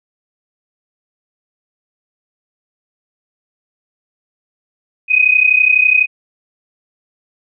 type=tone pair together; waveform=sine; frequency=2490 / 2522 Hz; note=D#7 / D#7; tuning=+1 / +23 cents; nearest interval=unison; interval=22 cents; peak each=-11 dBFS; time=5.08-6.07 s; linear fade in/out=50 ms; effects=none